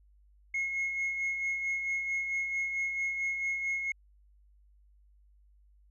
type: tone with tremolo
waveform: sine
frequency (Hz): 2166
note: C#7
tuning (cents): -41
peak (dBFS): -26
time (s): 0.54-3.92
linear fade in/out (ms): 5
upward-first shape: sine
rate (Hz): 4.5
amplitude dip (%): 50
effects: tanh soft clip ceiling -27 dBFS + added 50 Hz sine -59 dBFS peak until 5.9 s